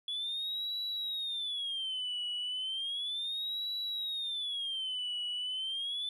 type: tone with vibrato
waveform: sine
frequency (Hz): 3393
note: G#7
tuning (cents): +36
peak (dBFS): -32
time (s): 0.08-6.09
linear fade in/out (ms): 2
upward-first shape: sine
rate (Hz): 0.34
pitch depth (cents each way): 250
effects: tanh soft clip ceiling -31 dBFS